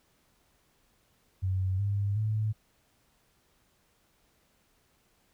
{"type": "tone with pitch steps", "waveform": "sine", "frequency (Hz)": [94, 100.75, 107.98], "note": ["F#2", "G2", "A2"], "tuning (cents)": [28, 48, -32], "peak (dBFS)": -26, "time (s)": [1.42, 2.53], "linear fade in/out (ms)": 20, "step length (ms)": 370, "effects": ["pink hiss -69 dBFS RMS until 5.33 s"]}